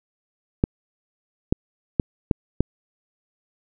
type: clicks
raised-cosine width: 3 ms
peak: -4 dBFS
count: 5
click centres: 0.639 / 1.525 / 1.998 / 2.312 / 2.606 s
effects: none